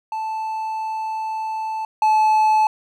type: tone pair in turn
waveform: triangle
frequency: 878 / 864.9 Hz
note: A5 / A5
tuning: -4 / -30 cents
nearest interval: unison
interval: 26 cents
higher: first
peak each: -21 / -11 dBFS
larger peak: second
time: 0.12-1.85 / 2.02-2.67 s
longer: first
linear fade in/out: 2 ms
effects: none